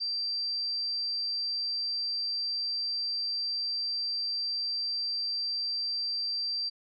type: tone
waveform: sine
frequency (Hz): 4699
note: D8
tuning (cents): 0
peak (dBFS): -29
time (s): 0-6.7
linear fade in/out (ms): 20
effects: none